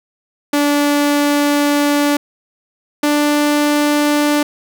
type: tone pair in turn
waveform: sawtooth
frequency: 289.9 / 294.3 Hz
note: D4 / D4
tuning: -22 / +4 cents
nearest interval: unison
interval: 26 cents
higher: second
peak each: -8 dBFS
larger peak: neither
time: 0.53-2.17 / 3.03-4.43 s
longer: first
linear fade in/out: 5 ms
effects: none